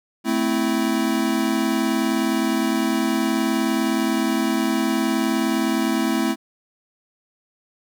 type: chord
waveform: square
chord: A minor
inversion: none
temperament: equal with one note detuned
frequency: 220 / 259.4 / 329.6 Hz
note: A3 / C4 / E4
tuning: 0 / -15 / 0 cents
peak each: -24 dBFS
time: 0.24-6.36 s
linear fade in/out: 50 ms
effects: none